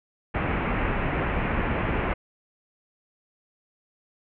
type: low-pass noise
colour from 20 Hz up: pink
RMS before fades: -26 dBFS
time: 0.34-2.14 s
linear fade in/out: 10 ms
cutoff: 2600 Hz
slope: 48 dB/octave
effects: none